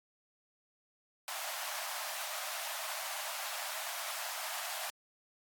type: high-pass noise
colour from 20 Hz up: pink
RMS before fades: -40 dBFS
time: 1.28-4.9 s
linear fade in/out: 0 ms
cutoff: 600 Hz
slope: 96 dB/octave
effects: AAC 64 kbps